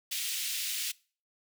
pink high-pass noise, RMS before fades -34 dBFS, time 0.11-0.92 s, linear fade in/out 10 ms, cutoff 2500 Hz, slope 24 dB/octave, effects noise-tail reverb RT60 0.4 s tail -23 dB re dry

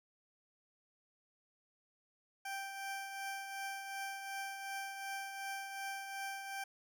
20% pulse tone with tremolo, 784 Hz, G5, in tune, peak -34 dBFS, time 2.45-6.64 s, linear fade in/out 5 ms, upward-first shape triangle, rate 2.7 Hz, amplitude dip 50%, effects none

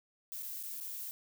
violet noise with dropouts, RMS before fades -42 dBFS, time 0.32-1.11 s, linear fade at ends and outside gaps 0 ms, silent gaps 0.425-0.429 / 0.628-0.635 / 0.802-0.809 s, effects none

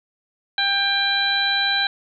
harmonic tone, 794 Hz, G5, 22 cents sharp, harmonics 1 / 2 / 3 / 4 / 5, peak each -27 / -22 / -29 / -28 / -21 dBFS, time 0.58-1.87 s, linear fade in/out 2 ms, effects none

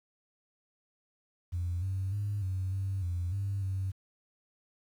sine tone with pitch steps, 87.6 / 95.5 / 102.5 / 93.9 / 96.8 / 87.8 / 99.1 / 95.6 Hz, F2 / G2 / G#2 / F#2 / G2 / F2 / G2 / G2, +6 / -45 / -22 / +26 / -21 / +10 / +19 / -43 cents, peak -29 dBFS, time 1.52-3.92 s, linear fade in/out 20 ms, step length 300 ms, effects tanh soft clip ceiling -26 dBFS + 10-bit

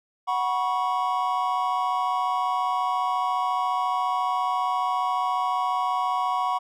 triangle chord, F# suspended fourth, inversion none, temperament equal with one note detuned, 740 / 974.2 / 1108.7 Hz, F#5 / B5 / C#6, 0 / -24 / 0 cents, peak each -25 dBFS, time 0.27-6.59 s, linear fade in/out 20 ms, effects none

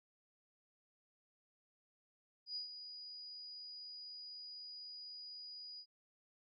sine tone with ADSR envelope, 4912 Hz, D#8, 23 cents flat, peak -39 dBFS, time 2.46-5.86 s, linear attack 96 ms, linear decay 120 ms, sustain -9 dB, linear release 66 ms, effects none

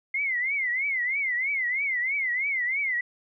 sine tone with vibrato, 2093 Hz, C7, in tune, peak -24 dBFS, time 0.14-3.01 s, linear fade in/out 5 ms, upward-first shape triangle, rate 3.1 Hz, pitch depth 180 cents each way, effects none

